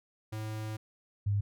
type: tone pair in turn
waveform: square / sine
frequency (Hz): 108.6 / 101.43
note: A2 / G#2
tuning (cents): -22 / -40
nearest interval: minor second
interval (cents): 118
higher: first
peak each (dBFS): -36 / -26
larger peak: second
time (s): 0.32-0.77 / 1.26-1.41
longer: first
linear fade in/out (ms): 10
effects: none